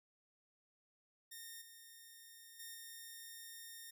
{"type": "tone with level steps", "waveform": "5% pulse", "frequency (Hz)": 1833, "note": "A#6", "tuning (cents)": -30, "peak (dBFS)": [-39, -46, -38, -40], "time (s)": [1.31, 3.91], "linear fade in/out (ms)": 10, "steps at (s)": [1.61, 2.59, 2.74], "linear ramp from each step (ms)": 10, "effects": []}